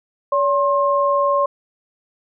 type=tone pair together; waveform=sine; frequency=569 / 1065.8 Hz; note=C#5 / C6; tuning=+45 / +32 cents; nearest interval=major seventh; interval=1087 cents; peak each=-17 dBFS; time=0.32-1.46 s; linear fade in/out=5 ms; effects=none